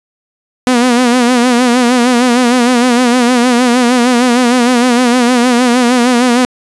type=tone with vibrato; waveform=sawtooth; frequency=245.3 Hz; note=B3; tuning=12 cents flat; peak=-3 dBFS; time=0.67-6.45 s; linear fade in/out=0 ms; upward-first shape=sine; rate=6.5 Hz; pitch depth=74 cents each way; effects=resampled to 24000 Hz